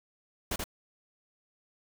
pink noise with echo, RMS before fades -32 dBFS, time 0.51-0.56 s, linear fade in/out 5 ms, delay 81 ms, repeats 1, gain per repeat -3 dB, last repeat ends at 0.641 s, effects none

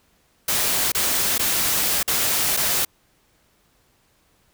white noise with dropouts, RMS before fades -21 dBFS, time 0.48-2.85 s, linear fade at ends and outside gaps 5 ms, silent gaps 0.92-0.948 / 1.381-1.392 / 2.03-2.077 / 2.567-2.571 s, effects pink hiss -62 dBFS RMS until 4.53 s

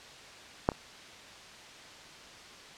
clicks, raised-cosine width 1 ms, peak -9 / -27 dBFS, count 2, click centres 0.689 / 0.718 s, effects white hiss -49 dBFS RMS until 2.77 s + low-pass 5000 Hz 12 dB/octave

